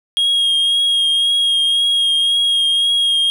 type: tone with vibrato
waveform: triangle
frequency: 3262 Hz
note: G#7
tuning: 32 cents flat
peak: -11 dBFS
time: 0.17-3.3 s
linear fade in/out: 0 ms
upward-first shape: triangle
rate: 1.9 Hz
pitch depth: 22 cents each way
effects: none